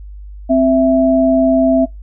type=tone pair together; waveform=sine; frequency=261.6 / 659.3 Hz; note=C4 / E5; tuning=0 / 0 cents; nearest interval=octave + major third; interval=1600 cents; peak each=-11 dBFS; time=0.49-1.86 s; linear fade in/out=20 ms; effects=noise-tail reverb RT60 0.2 s tail -26 dB re dry + added 50 Hz sine -29 dBFS peak until 2.02 s